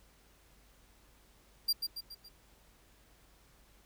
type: tone with echo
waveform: 45% pulse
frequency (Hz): 4754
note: D8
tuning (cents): +20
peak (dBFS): -26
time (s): 1.68-1.73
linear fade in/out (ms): 10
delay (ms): 140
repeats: 4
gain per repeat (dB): -6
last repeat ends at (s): 2.29
effects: added 50 Hz sine -65 dBFS peak until 3.85 s + pink hiss -65 dBFS RMS until 3.85 s